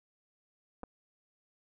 clicks, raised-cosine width 1 ms, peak -29 dBFS, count 2, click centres 0.833 / 0.837 s, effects none

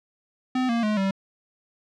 square tone with pitch steps, 255.6 / 233 / 212.5 / 193.71 Hz, C4 / A#3 / G#3 / G3, -40 / -1 / +40 / -20 cents, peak -22 dBFS, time 0.55-1.11 s, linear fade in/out 5 ms, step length 140 ms, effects low-pass 4000 Hz 12 dB/octave

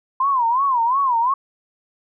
sine tone with vibrato, 1013 Hz, B5, 44 cents sharp, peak -15 dBFS, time 0.2-1.34 s, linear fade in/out 5 ms, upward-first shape sine, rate 2.8 Hz, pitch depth 180 cents each way, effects none

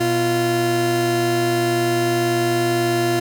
30% pulse tone pair together, 122.1 / 345.9 Hz, B2 / F4, -19 / -17 cents, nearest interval octave + tritone, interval 1802 cents, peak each -21 / -15 dBFS, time 0-3.2 s, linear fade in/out 10 ms, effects none

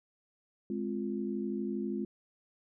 sine chord, F minor, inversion first, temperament just, 209.5 / 261.9 / 349.2 Hz, Ab3 / C4 / F4, +15 / +2 / 0 cents, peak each -35 / -38 / -37 dBFS, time 0.7-2.05 s, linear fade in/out 2 ms, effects none

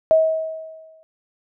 sine tone with exponential decay, 639 Hz, D#5, 46 cents sharp, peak -9 dBFS, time 0.11-1.03 s, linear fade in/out 0 ms, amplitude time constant 200 ms, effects none

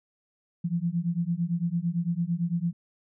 sine beating tone pair, 166.7 / 175.6 Hz, E3 / F3, +20 / +10 cents, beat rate 8.9 Hz, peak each -28 dBFS, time 0.64-2.73 s, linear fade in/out 10 ms, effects none

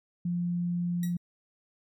sine tone, 174.61 Hz, F3, in tune, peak -27 dBFS, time 0.25-1.17 s, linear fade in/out 5 ms
5% pulse tone with exponential decay, 1917 Hz, A#6, 48 cents sharp, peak -29 dBFS, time 1.03-1.18 s, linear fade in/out 2 ms, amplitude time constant 31 ms
effects none

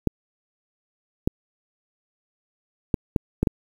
clicks, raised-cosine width 3 ms, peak -6 dBFS, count 6, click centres 0.073 / 1.275 / 2.942 / 3.162 / 3.43 / 3.472 s, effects 7-bit

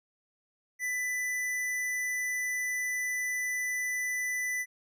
sine tone with hard clipping, 1992 Hz, B6, 14 cents sharp, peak -31 dBFS, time 0.79-4.66 s, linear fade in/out 50 ms, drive 15 dB, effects none

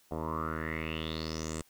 10% pulse tone with low-pass filter sweep, 79.5 Hz, D#2, 38 cents sharp, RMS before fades -36 dBFS, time 0.11-1.62 s, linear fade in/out 5 ms, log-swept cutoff 750 to 8400 Hz, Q 6.7, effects white hiss -65 dBFS RMS until 1.69 s

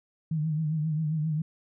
sine tone with vibrato, 155.56 Hz, D#3, in tune, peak -25 dBFS, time 0.31-1.42 s, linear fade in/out 5 ms, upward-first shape triangle, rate 7.5 Hz, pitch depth 80 cents each way, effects none

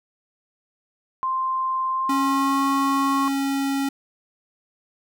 sine tone with pitch glide, 1046.5 to 1092.2 Hz, C6 to C#6, 0 to -26 cents, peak -21 dBFS, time 1.23-3.28 s, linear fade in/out 0 ms, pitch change +74 cents, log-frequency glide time 1.91-2.65 s
square tone, 274.9 Hz, C#4, 14 cents flat, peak -22 dBFS, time 2.09-3.89 s, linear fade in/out 5 ms
effects none

